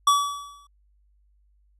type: tone with exponential decay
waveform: square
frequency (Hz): 1144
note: D6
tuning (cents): -46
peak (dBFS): -14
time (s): 0.07-0.67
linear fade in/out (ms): 5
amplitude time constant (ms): 130
effects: added 50 Hz sine -59 dBFS peak until 1.79 s + low-pass 11000 Hz 12 dB/octave